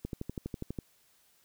click train, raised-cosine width 3 ms, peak -23 dBFS, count 10, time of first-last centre 0.05-0.788 s, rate 12.2 Hz, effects white hiss -67 dBFS RMS until 1.44 s

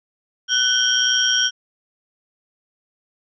sine tone cluster, 1501 / 3118 / 3240 / 5620 Hz, F#6 / G7 / G#7 / F8, +24 / -10 / -43 / +10 cents, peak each -21 dBFS, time 0.48-1.51 s, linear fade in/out 50 ms, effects none

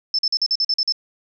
sine tone bursts, 5274 Hz, E8, in tune, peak -16 dBFS, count 9, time 0.14-0.923 s, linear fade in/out 2 ms, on 47 ms, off 45 ms, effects none

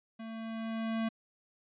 square tone with level ramp, 224.5 Hz, A3, 35 cents sharp, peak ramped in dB -42 to -30 dBFS, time 0.19-1.09 s, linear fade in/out 10 ms, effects resampled to 8000 Hz

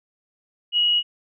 sine tone with amplitude modulation, 2900 Hz, F#7, 35 cents flat, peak -15 dBFS, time 0.72-1.03 s, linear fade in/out 50 ms, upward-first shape sine, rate 170 Hz, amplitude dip 25%, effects none

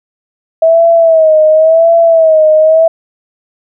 sine tone with vibrato, 645 Hz, E5, 38 cents flat, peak -3 dBFS, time 0.62-2.88 s, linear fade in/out 5 ms, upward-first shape sine, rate 0.93 Hz, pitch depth 69 cents each way, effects none

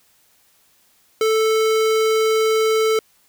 square tone with notch filter, 440 Hz, A4, in tune, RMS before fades -17 dBFS, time 1.21-2.99 s, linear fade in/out 2 ms, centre 11000 Hz, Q 1.9, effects white hiss -58 dBFS RMS until 3.28 s

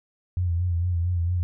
sine tone with vibrato, 87.31 Hz, F2, in tune, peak -21 dBFS, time 0.37-1.43 s, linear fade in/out 0 ms, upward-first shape sine, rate 4.4 Hz, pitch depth 59 cents each way, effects none

